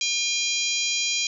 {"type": "harmonic tone with a mistuned harmonic", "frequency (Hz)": 806, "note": "G5", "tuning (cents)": 48, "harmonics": [3, 4, 5, 6, 7, 8, 9], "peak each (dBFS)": [-28, -29, -30, -31, -31, -32, -33], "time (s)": [0.01, 1.27], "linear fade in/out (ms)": 2, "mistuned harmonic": 9, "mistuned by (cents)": -56, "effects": []}